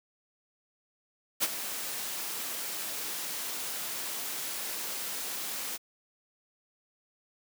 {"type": "noise with ADSR envelope", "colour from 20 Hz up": "white", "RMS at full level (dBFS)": -25, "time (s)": [1.4, 5.78], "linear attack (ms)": 32, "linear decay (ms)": 35, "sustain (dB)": -11, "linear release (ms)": 28, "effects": ["high-pass 200 Hz 12 dB/octave"]}